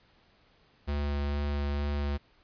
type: tone with vibrato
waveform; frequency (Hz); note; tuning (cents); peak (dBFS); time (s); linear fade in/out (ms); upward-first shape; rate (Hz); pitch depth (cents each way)
square; 72; D2; -34; -29; 0.87-2.18; 20; sine; 2.2; 11
effects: pink hiss -64 dBFS RMS until 2.43 s + resampled to 11025 Hz